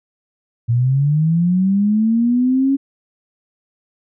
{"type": "linear sweep", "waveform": "sine", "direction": "up", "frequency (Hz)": [114.5, 277.2], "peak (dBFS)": -12, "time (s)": [0.68, 2.77], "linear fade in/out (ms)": 20, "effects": []}